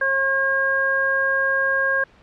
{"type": "harmonic tone", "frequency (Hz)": 540, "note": "C#5", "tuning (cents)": -45, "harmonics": [1, 2, 3], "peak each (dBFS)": [-25, -28, -18], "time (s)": [0.01, 2.04], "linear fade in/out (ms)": 5, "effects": ["pink hiss -52 dBFS RMS until 2.22 s", "low-pass 3000 Hz 12 dB/octave"]}